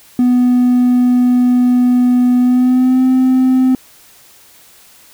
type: tone with pitch glide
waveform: triangle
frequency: 247.6 to 258 Hz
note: B3 to C4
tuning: +5 to -24 cents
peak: -5 dBFS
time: 0.19-3.75 s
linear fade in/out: 2 ms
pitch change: +71 cents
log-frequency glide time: 2.39-3.03 s
effects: tanh soft clip ceiling -2 dBFS + white hiss -44 dBFS RMS until 5.13 s